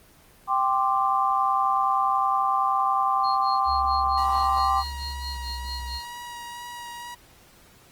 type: chord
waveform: sine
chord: G suspended fourth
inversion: none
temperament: just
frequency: 784 / 1045.3 / 1176 Hz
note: G5 / C6 / D6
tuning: 0 / -2 / +2 cents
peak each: -24 dBFS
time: 0.47-4.84 s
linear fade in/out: 50 ms
type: tone with tremolo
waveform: sine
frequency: 4237 Hz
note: C8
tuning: 21 cents sharp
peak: -32 dBFS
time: 3.23-6.1 s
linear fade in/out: 20 ms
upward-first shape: sine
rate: 4.5 Hz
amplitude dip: 100%
type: tone with pitch glide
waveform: sine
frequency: 69 to 63.64 Hz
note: C#2 to C2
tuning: -7 to -47 cents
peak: -32 dBFS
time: 3.65-6.01 s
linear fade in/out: 50 ms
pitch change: -140 cents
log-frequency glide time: 5.11-5.48 s
type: tone with vibrato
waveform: sawtooth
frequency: 957 Hz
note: A#5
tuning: 45 cents sharp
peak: -32 dBFS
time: 4.17-7.15 s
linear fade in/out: 10 ms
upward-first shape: sine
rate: 2.1 Hz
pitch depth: 11 cents each way
effects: pink hiss -54 dBFS RMS until 7.91 s + Opus 24 kbps